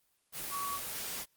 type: tone in noise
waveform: sine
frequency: 1130 Hz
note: C#6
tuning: 33 cents sharp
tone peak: -35 dBFS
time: 0.5-0.8 s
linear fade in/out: 50 ms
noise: white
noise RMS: -39 dBFS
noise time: 0.32-1.26 s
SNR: +1 dB
effects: white hiss -74 dBFS RMS until 1.36 s + Opus 24 kbps